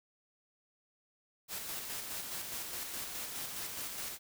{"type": "noise with tremolo", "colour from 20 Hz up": "white", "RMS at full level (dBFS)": -40, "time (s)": [1.48, 4.19], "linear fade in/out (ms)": 50, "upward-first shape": "square", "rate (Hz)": 4.8, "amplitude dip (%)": 30, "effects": []}